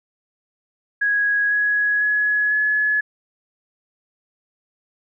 sine tone with pitch steps, 1659 / 1673.4 / 1688 / 1702.7 Hz, G#6 / G#6 / G#6 / G#6, -2 / +13 / +28 / +43 cents, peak -16 dBFS, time 1.01-3.01 s, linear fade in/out 10 ms, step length 500 ms, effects none

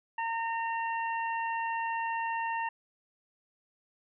harmonic tone, 915 Hz, A#5, 32 cents flat, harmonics 1 / 2 / 3, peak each -31 / -37 / -41 dBFS, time 0.18-2.69 s, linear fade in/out 5 ms, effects none

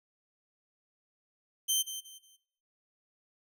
15% pulse tone with echo, 3110 Hz, G7, 14 cents flat, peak -19 dBFS, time 1.68-1.83 s, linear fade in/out 20 ms, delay 180 ms, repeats 3, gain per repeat -11 dB, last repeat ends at 2.37 s, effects noise-tail reverb RT60 0.8 s tail -22 dB re dry

